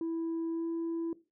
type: tone with pitch glide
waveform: sine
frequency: 329.6 to 332.3 Hz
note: E4 to E4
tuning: 0 to +14 cents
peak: -29 dBFS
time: 0.01-1.13 s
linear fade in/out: 2 ms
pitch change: +14 cents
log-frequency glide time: 0.51-0.66 s
effects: noise-tail reverb RT60 0.3 s tail -19 dB re dry + tanh soft clip ceiling -30 dBFS